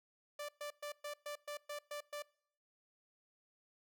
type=tone bursts; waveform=sawtooth; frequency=587.3 Hz; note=D5; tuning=in tune; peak=-38 dBFS; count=9; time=0.39-2.223 s; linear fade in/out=5 ms; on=97 ms; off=120 ms; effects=noise-tail reverb RT60 0.7 s tail -25 dB re dry

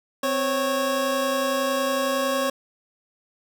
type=tone pair together; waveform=25% pulse; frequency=259.5 / 549.9 Hz; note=C4 / C#5; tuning=-14 / -14 cents; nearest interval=octave + minor second; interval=1300 cents; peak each=-24 / -19 dBFS; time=0.23-2.5 s; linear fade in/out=5 ms; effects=none

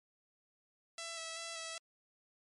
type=tone with vibrato; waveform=5% pulse; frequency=660 Hz; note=E5; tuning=2 cents sharp; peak=-30 dBFS; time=0.98-1.78 s; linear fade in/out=2 ms; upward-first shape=square; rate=2.6 Hz; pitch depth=17 cents each way; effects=MP3 48 kbps

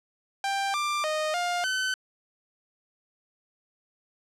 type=tone with pitch steps; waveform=sawtooth; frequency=789 / 1185 / 618 / 706 / 1520 Hz; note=G5 / D6 / D#5 / F5 / F#6; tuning=+11 / +15 / -12 / +19 / +46 cents; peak=-22 dBFS; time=0.44-1.94 s; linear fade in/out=2 ms; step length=300 ms; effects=low-pass 8000 Hz 12 dB/octave

